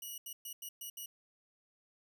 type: tone bursts at uneven times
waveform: 5% pulse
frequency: 2913 Hz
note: F#7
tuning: 28 cents flat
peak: -34 dBFS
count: 6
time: 0.02-0.18 / 0.26-0.33 / 0.45-0.53 / 0.62-0.69 / 0.81-0.9 / 0.97-1.06 s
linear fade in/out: 5 ms
effects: none